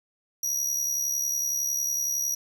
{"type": "tone with amplitude modulation", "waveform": "40% pulse", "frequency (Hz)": 5780, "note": "F#8", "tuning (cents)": -41, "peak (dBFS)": -22, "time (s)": [0.43, 2.35], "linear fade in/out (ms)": 5, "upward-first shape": "sine", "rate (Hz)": 70.9, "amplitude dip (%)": 55, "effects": ["9-bit"]}